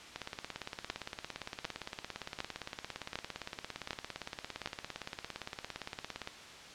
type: two click trains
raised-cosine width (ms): 0.2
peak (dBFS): -21 / -17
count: 108 / 6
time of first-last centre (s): 0.16-6.274 / 0.9-4.659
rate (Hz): 17.5 / 1.33
effects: white hiss -50 dBFS RMS until 6.74 s + low-pass 5000 Hz 12 dB/octave